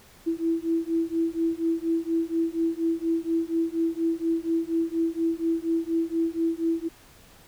sine beating tone pair, 328.1 / 332.3 Hz, E4 / E4, -8 / +14 cents, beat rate 4.2 Hz, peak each -26 / -26 dBFS, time 0.26-6.89 s, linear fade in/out 20 ms, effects pink hiss -53 dBFS RMS until 7.47 s

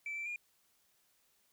sine tone with pitch steps, 2322 / 2337 / 2420 Hz, D7 / D7 / D#7, -20 / -9 / -49 cents, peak -36 dBFS, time 0.06-0.36 s, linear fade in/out 2 ms, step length 100 ms, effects tanh soft clip ceiling -35 dBFS + white hiss -73 dBFS RMS until 1.52 s

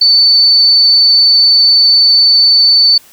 sine tone, 4512 Hz, C#8, 30 cents sharp, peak -4 dBFS, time 0.01-2.98 s, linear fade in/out 5 ms, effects white hiss -42 dBFS RMS until 3.12 s

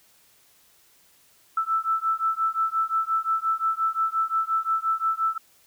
sine beating tone pair, 1318.5 / 1324.2 Hz, E6 / E6, 0 / +7 cents, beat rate 5.7 Hz, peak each -25 dBFS, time 1.57-5.38 s, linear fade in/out 5 ms, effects white hiss -59 dBFS RMS until 5.66 s

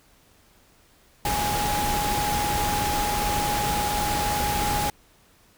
sine tone in noise, 829 Hz, G#5, 3 cents flat, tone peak -25 dBFS, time 1.25-4.9 s, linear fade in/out 2 ms, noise pink, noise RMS -27 dBFS, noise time 1.25-4.9 s, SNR -1 dB, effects pink hiss -58 dBFS RMS until 5.57 s

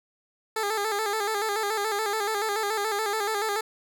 15% pulse tone with vibrato, 422.3 Hz, G#4, 29 cents sharp, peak -19 dBFS, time 0.56-3.61 s, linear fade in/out 5 ms, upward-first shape square, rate 7 Hz, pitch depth 70 cents each way, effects none

